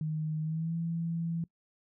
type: tone with pitch glide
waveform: sine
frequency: 155.56 to 166.73 Hz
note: D#3 to E3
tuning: 0 to +20 cents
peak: -30 dBFS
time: 0.01-1.44 s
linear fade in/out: 2 ms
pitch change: +120 cents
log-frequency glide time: 0.42-0.75 s
effects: noise-tail reverb RT60 0.1 s tail -22 dB re dry